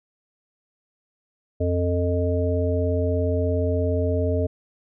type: harmonic tone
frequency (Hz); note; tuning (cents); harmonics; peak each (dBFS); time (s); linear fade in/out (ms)
88.3; F2; +20; 1 / 3 / 5 / 7; -22 / -28 / -26 / -27; 1.6-4.47; 10
effects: none